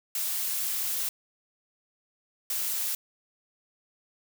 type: noise bursts at uneven times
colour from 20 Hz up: blue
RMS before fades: -30 dBFS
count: 2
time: 0.15-1.09 / 2.5-2.95 s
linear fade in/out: 2 ms
effects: none